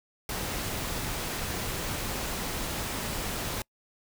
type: noise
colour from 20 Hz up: pink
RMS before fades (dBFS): -33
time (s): 0.29-3.62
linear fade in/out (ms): 2
effects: noise-tail reverb RT60 0.1 s tail -26 dB re dry